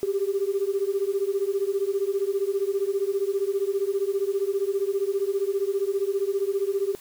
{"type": "beating tone pair", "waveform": "sine", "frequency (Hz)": [387.6, 402.6], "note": ["G4", "G4"], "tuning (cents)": [-20, 46], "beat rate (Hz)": 15, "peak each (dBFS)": -25, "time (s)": [0.03, 6.95], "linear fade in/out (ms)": 0, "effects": ["tanh soft clip ceiling -15 dBFS", "white hiss -49 dBFS RMS until 7 s"]}